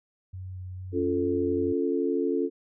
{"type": "tone with vibrato", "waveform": "sine", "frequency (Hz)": 92.4, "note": "F#2", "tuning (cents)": -2, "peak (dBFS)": -35, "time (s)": [0.33, 1.73], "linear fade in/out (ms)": 10, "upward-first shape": "square", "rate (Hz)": 2.2, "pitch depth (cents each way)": 10}
{"type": "chord", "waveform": "sine", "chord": "Db augmented", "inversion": "none", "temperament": "equal", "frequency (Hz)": [277.2, 349.2, 440], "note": ["Db4", "F4", "A4"], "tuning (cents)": [0, 0, 0], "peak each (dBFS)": -28, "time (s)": [0.92, 2.5], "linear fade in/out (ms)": 50}
{"effects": []}